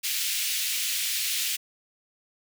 pink high-pass noise, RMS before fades -28 dBFS, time 0.03-1.57 s, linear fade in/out 20 ms, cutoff 2400 Hz, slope 24 dB/octave, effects none

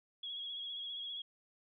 sine tone with vibrato, 3322 Hz, G#7, in tune, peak -40 dBFS, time 0.23-1.22 s, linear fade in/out 5 ms, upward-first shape sine, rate 15 Hz, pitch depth 37 cents each way, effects none

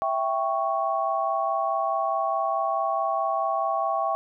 sine chord, C# diminished, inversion first, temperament equal, 659.3 / 784 / 1108.7 Hz, E5 / G5 / C#6, 0 / 0 / 0 cents, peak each -27 dBFS, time 0.02-4.15 s, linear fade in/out 0 ms, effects none

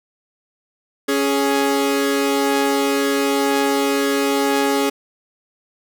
sawtooth tone pair together, 277.8 / 417.2 Hz, C#4 / G#4, +4 / +8 cents, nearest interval perfect fifth, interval 704 cents, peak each -15 dBFS, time 1.08-4.9 s, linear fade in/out 10 ms, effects none

